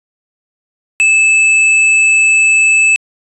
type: tone with hard clipping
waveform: sine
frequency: 2619 Hz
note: E7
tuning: 12 cents flat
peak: -8 dBFS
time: 1-2.96 s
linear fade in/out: 0 ms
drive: 10 dB
effects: resampled to 22050 Hz